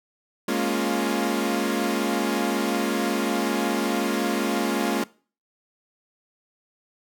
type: chord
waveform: sawtooth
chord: Bb minor seventh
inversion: third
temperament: equal with one note detuned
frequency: 207.7 / 233.1 / 277.2 / 351.3 Hz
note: Ab3 / Bb3 / Db4 / F4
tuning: 0 / 0 / 0 / +10 cents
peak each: -24 dBFS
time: 0.48-5.04 s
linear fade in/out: 5 ms
effects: noise-tail reverb RT60 0.4 s tail -21 dB re dry